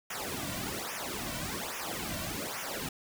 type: noise with flanger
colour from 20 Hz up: pink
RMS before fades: -37 dBFS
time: 0.1-2.89 s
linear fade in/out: 5 ms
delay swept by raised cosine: 0.23 to 2.43 ms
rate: 1.2 Hz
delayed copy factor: -0.95
effects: none